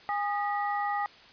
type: tone cluster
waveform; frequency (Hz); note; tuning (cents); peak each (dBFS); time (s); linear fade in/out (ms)
sine; 818 / 1231 / 1933; G#5 / D#6 / B6; -26 / -19 / -38; -29 / -33 / -36; 0.09-1.06; 0
effects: white hiss -53 dBFS RMS until 1.32 s + resampled to 11025 Hz